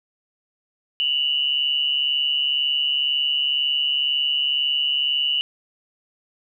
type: tone pair together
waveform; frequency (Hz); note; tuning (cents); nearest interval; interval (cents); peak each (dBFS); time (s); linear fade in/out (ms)
sine; 2818 / 2960; F7 / F#7; +15 / 0; minor second; 85; -24 / -20; 1-5.41; 0
effects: none